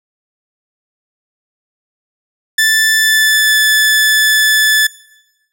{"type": "tone with pitch glide", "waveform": "sawtooth", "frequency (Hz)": [1760, 1737.8], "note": ["A6", "A6"], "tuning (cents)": [0, -22], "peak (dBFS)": -5, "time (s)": [2.58, 4.87], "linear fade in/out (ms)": 5, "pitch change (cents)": -22, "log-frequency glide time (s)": [2.96, 3.59], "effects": ["noise-tail reverb RT60 1.0 s tail -19 dB re dry"]}